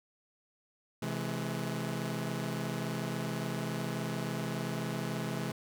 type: chord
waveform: sawtooth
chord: C augmented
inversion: none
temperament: equal with one note detuned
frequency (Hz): 130.81 / 164.81 / 211.9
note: C3 / E3 / G#3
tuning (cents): 0 / 0 / +35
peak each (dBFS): -34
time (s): 1.02-5.52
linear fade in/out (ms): 5
effects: none